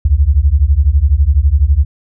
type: beating tone pair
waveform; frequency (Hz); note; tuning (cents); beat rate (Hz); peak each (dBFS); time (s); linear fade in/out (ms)
sine; 65.41 / 77.41; C2 / D#2; 0 / -8; 12; -10; 0.05-1.85; 5
effects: none